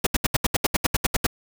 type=noise bursts; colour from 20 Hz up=pink; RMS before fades=-20 dBFS; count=13; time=0.04-1.267 s; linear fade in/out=5 ms; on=27 ms; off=73 ms; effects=none